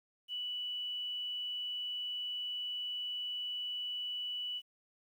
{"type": "tone", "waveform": "sine", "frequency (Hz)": 2960, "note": "F#7", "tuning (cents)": 0, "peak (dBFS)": -36, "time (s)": [0.28, 4.62], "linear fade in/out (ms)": 50, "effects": ["11-bit"]}